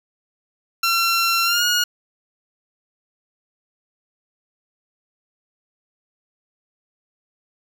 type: tone with pitch glide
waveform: 15% pulse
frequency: 1360 to 1440.9 Hz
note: F6 to F#6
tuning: -46 to -46 cents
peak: -10 dBFS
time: 0.83-1.84 s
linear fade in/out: 5 ms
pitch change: +100 cents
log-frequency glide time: 1.44-1.63 s
effects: none

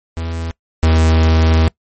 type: tone pair in turn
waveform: 45% pulse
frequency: 82.41 / 80.34 Hz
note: E2 / E2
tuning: 0 / -44 cents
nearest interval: unison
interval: 44 cents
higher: first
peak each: -20 / -9 dBFS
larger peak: second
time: 0.17-0.51 / 0.83-1.68 s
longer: second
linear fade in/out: 0 ms
effects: noise-tail reverb RT60 0.1 s tail -23 dB re dry + MP3 32 kbps

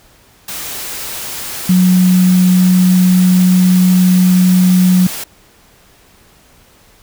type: tone in noise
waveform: sine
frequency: 182.7 Hz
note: F#3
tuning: 22 cents flat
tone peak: -6 dBFS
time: 1.69-5.07 s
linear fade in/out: 5 ms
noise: white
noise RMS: -24 dBFS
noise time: 0.48-5.24 s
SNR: +15 dB
effects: pink hiss -47 dBFS RMS until 7.02 s

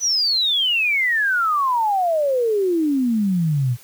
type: exponential sweep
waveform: sine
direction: down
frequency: 6070 to 116.54 Hz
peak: -16 dBFS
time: 0-3.77 s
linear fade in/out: 50 ms
effects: white hiss -47 dBFS RMS until 3.83 s + high-pass 60 Hz 12 dB/octave

